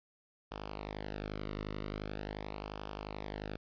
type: tone with flanger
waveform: sawtooth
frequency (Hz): 51.4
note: G#1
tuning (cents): -17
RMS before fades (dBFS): -42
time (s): 0.51-3.57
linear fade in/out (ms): 5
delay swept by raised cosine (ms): 0.49 to 1.24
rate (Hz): 0.43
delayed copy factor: -0.8
effects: resampled to 11025 Hz + 11-bit